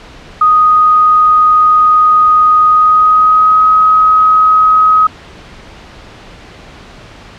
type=tone with pitch glide; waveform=sine; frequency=1244.5 to 1266.3 Hz; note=D#6 to D#6; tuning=0 to +30 cents; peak=-4 dBFS; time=0.41-5.07 s; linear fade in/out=5 ms; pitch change=+30 cents; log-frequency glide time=2.68-3.65 s; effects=pink hiss -34 dBFS RMS until 7.38 s + low-pass 4000 Hz 12 dB/octave